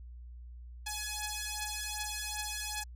5% pulse beating tone pair, 843 / 845.6 Hz, G#5 / G#5, +26 / +31 cents, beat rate 2.6 Hz, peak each -27 dBFS, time 0.86-2.84 s, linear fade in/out 10 ms, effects added 60 Hz sine -45 dBFS peak until 2.95 s

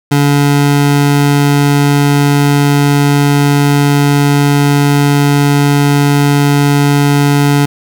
25% pulse tone, 143.2 Hz, D3, 43 cents flat, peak -3 dBFS, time 0.11-7.66 s, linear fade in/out 10 ms, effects none

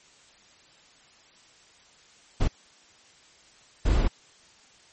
brown noise bursts at uneven times, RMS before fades -21 dBFS, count 2, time 2.4-2.48 / 3.85-4.08 s, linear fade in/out 10 ms, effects white hiss -56 dBFS RMS until 4.92 s + MP3 32 kbps

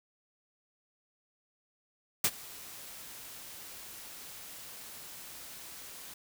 white noise with ADSR envelope, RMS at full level -24 dBFS, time 2.24-6.14 s, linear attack 4 ms, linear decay 54 ms, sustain -23 dB, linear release 6 ms, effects none

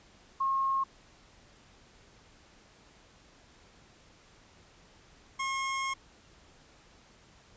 sine / 25% pulse tone pair in turn, 1079 / 1079 Hz, C#6 / C#6, -47 / -47 cents, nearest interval unison, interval 0 cents, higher neither, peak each -26 / -27 dBFS, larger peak first, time 0.4-0.84 / 5.39-5.94 s, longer second, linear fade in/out 10 ms, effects pink hiss -59 dBFS RMS until 7.56 s + resampled to 16000 Hz

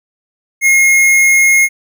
square tone, 2151 Hz, C7, 47 cents sharp, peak -7 dBFS, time 0.61-1.69 s, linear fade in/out 50 ms, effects none

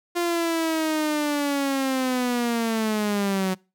sawtooth linear sweep, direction down, 349.2 to 185 Hz, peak -18 dBFS, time 0.15-3.55 s, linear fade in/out 20 ms, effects noise-tail reverb RT60 0.3 s tail -25 dB re dry

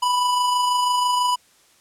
square tone with amplitude modulation, 989 Hz, B5, 2 cents sharp, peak -17 dBFS, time 0.02-1.36 s, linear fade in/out 10 ms, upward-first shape sine, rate 26.1 Hz, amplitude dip 30%, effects white hiss -56 dBFS RMS until 1.8 s + low-pass 10000 Hz 12 dB/octave

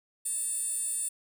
15% pulse tone with high-pass filter, 894 Hz, A5, 27 cents sharp, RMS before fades -32 dBFS, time 0.25-1.09 s, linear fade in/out 10 ms, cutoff 9100 Hz, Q 5.8, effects none

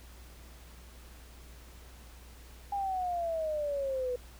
sine exponential sweep, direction down, 813 to 490 Hz, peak -30 dBFS, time 2.72-4.16 s, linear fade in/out 5 ms, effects added 60 Hz sine -50 dBFS peak until 4.39 s + pink hiss -56 dBFS RMS until 4.39 s

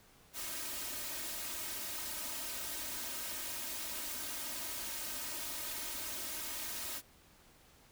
white noise with comb filter, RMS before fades -41 dBFS, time 0.33-7.02 s, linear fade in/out 50 ms, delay 3.2 ms, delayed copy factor +1, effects pink hiss -63 dBFS RMS until 7.91 s

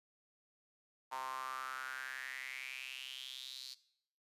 sawtooth tone with high-pass filter sweep, 130.81 Hz, C3, in tune, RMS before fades -45 dBFS, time 1.11-3.75 s, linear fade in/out 20 ms, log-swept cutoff 920 to 4400 Hz, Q 6.4, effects noise-tail reverb RT60 0.7 s tail -19 dB re dry + resampled to 32000 Hz

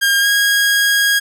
sawtooth tone with pitch glide, 1613 to 1639.3 Hz, G6 to G#6, +49 to -23 cents, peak -8 dBFS, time 0.01-1.2 s, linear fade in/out 20 ms, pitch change +28 cents, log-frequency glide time 0.2-0.27 s, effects none

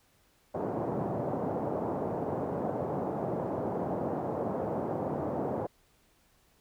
white band-pass noise, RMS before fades -33 dBFS, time 0.54-5.67 s, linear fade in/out 10 ms, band 100 to 750 Hz, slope 24 dB/octave, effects pink hiss -67 dBFS RMS until 6.6 s

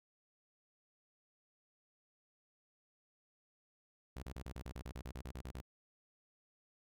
sawtooth tone bursts, 63.5 Hz, B1, 49 cents sharp, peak -40 dBFS, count 15, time 4.16-5.614 s, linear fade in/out 5 ms, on 68 ms, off 31 ms, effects none

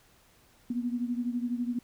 sine beating tone pair, 239.4 / 251.4 Hz, A#3 / B3, +46 / +31 cents, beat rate 12 Hz, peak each -30 / -34 dBFS, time 0.7-1.79 s, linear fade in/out 5 ms, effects pink hiss -62 dBFS RMS until 1.83 s

